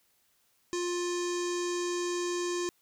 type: tone with low-pass filter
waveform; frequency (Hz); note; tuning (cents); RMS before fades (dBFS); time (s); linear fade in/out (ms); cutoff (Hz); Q
square; 351.8; F4; +13; -32; 0.73-2.69; 0; 6700; 3.8
effects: white hiss -70 dBFS RMS until 2.81 s